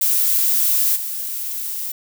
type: noise with level steps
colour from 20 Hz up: violet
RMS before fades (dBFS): -17 / -26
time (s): 0.01-1.92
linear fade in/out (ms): 5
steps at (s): 0.95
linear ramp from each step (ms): 20
effects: none